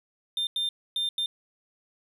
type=tone bursts at uneven times; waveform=triangle; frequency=3600 Hz; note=A7; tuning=39 cents sharp; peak=-24 dBFS; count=4; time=0.37-0.47 / 0.56-0.69 / 0.96-1.09 / 1.18-1.26 s; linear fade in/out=2 ms; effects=none